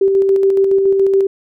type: tone with tremolo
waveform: sine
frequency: 389.9 Hz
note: G4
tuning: 9 cents flat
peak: -8 dBFS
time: 0.01-1.27 s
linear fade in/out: 5 ms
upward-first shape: square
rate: 7.1 Hz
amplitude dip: 30%
effects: none